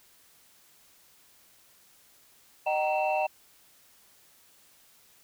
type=tone cluster; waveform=sine; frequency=614 / 766 / 936 / 2673 Hz; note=D#5 / G5 / A#5 / E7; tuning=-23 / -40 / +7 / +23 cents; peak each=-28 / -27 / -33 / -33 dBFS; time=2.66-3.27 s; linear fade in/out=10 ms; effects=tanh soft clip ceiling -17 dBFS + white hiss -60 dBFS RMS until 5.23 s